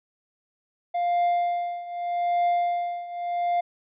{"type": "tone with tremolo", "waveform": "triangle", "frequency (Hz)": 700, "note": "F5", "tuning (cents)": 4, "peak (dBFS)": -17, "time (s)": [0.94, 3.61], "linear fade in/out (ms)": 10, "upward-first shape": "triangle", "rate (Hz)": 0.82, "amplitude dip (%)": 85, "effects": ["resampled to 8000 Hz"]}